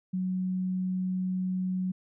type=tone; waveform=sine; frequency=185 Hz; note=F#3; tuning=in tune; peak=-27 dBFS; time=0.13-1.92 s; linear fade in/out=10 ms; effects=none